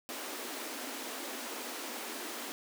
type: high-pass noise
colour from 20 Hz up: pink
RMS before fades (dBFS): -41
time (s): 0.09-2.52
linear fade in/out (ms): 0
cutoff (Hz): 230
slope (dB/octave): 96
effects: none